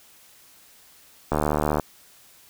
click train, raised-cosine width 1 ms, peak -8 dBFS, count 37, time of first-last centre 1.32-1.797 s, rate 75.4 Hz, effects white hiss -53 dBFS RMS until 2.49 s

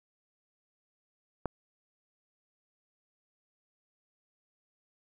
click, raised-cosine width 1 ms, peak -17 dBFS, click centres 1.457 s, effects 9-bit

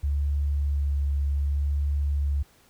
sine tone with vibrato, 71.2 Hz, C#2, 47 cents sharp, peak -22 dBFS, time 0.03-2.43 s, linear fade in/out 10 ms, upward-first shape sine, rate 0.67 Hz, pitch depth 14 cents each way, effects pink hiss -59 dBFS RMS until 2.69 s

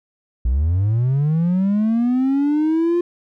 triangle linear sweep, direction up, 56 to 352 Hz, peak -12 dBFS, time 0.45-3.01 s, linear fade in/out 5 ms, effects tanh soft clip ceiling -9 dBFS

